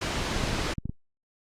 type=noise; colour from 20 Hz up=pink; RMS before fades=-29 dBFS; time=0.01-0.74 s; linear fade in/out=10 ms
type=clicks; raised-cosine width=5 ms; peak=-19 dBFS; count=9; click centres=0.363 / 0.403 / 0.438 / 0.476 / 0.531 / 0.655 / 0.783 / 0.856 / 0.895 s
effects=low-pass 6000 Hz 12 dB/octave + Opus 48 kbps